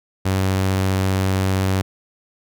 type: tone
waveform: sawtooth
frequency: 95.2 Hz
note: F#2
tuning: 50 cents sharp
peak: -13 dBFS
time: 0.25-1.82 s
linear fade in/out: 10 ms
effects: none